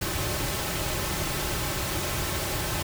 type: noise with comb filter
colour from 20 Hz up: pink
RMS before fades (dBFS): -29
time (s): 0.01-2.83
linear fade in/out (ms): 10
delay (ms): 4.2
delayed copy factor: -0.55
effects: none